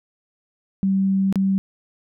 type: tone with dropouts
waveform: sine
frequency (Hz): 193.2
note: G3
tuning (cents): -25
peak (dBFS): -16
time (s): 0.83-1.58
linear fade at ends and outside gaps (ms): 0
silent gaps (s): 1.326-1.357
effects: none